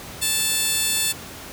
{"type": "tone with high-pass filter", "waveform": "15% pulse", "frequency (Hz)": 880, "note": "A5", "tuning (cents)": 0, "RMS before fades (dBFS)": -22, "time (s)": [0.21, 1.13], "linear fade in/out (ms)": 20, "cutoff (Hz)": 5100, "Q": 0.92, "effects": ["pink hiss -37 dBFS RMS until 1.52 s", "high-pass 60 Hz 12 dB/octave"]}